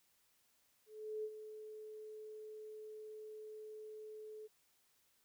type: tone with ADSR envelope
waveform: sine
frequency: 430.7 Hz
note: A4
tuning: 37 cents flat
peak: -38 dBFS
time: 0.86-4.48 s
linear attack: 380 ms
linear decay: 56 ms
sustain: -10 dB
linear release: 25 ms
effects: white hiss -75 dBFS RMS until 5.24 s